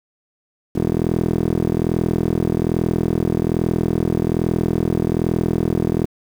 15% pulse tone with band-pass filter, 41.2 Hz, E1, in tune, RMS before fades -19 dBFS, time 0.75-6.06 s, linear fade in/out 10 ms, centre 280 Hz, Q 3.4, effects 7-bit

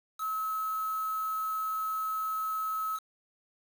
sine tone with quantisation, 1291 Hz, E6, 37 cents flat, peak -30 dBFS, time 0.18-3 s, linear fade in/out 50 ms, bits 7, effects none

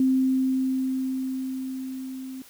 sine tone with level ramp, 261.6 Hz, C4, in tune, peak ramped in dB -17 to -34 dBFS, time 0-2.42 s, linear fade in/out 2 ms, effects white hiss -51 dBFS RMS until 2.49 s

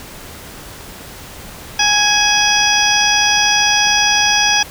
harmonic tone with a mistuned harmonic, 830.6 Hz, G#5, in tune, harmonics 1 / 2 / 3 / 4 / 6 / 7, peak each -18 / -18 / -18 / -18 / -18 / -18 dBFS, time 1.79-4.63 s, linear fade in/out 5 ms, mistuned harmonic 3, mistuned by +28 cents, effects pink hiss -34 dBFS RMS until 4.7 s

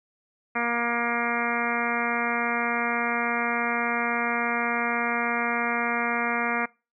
harmonic tone, 236.5 Hz, A#3, 25 cents sharp, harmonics 1 / 2 / 3 / 4 / 5 / 6 / 7 / 8 / 9 / 10, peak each -32 / -34 / -32 / -33 / -32 / -32 / -34 / -35 / -31 / -34 dBFS, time 0.55-6.66 s, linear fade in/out 10 ms, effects noise-tail reverb RT60 0.3 s tail -24 dB re dry

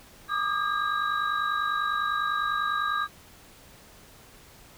sine tone cluster, 1182 / 1232 / 1621 / 3892 Hz, D6 / D#6 / G#6 / B7, +11 / -17 / -42 / -26 cents, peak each -29 / -29 / -30 / -37 dBFS, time 0.28-3.08 s, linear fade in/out 50 ms, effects pink hiss -52 dBFS RMS until 4.77 s

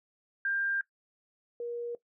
sine tone pair in turn, 1594 / 475.1 Hz, G6 / A#4, +28 / +33 cents, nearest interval octave + major sixth, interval 2095 cents, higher first, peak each -28 / -33 dBFS, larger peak first, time 0.45-0.81 / 1.6-1.95 s, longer first, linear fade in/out 2 ms, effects noise-tail reverb RT60 0.1 s tail -17 dB re dry

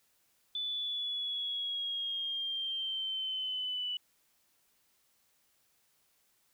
sine linear sweep, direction down, 3495 to 2960 Hz, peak -33 dBFS, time 0.55-3.97 s, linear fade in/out 2 ms, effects white hiss -72 dBFS RMS until 6.53 s

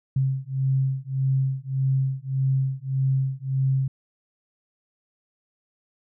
sine beating tone pair, 132.8 / 134.5 Hz, C3 / C3, +26 / +48 cents, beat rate 1.7 Hz, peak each -24 dBFS, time 0.16-3.88 s, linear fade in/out 5 ms, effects none

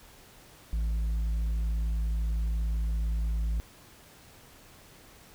triangle tone with tanh clipping, 55 Hz, A1, in tune, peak -27 dBFS, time 0.73-3.6 s, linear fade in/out 0 ms, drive 9 dB, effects pink hiss -54 dBFS RMS until 5.34 s

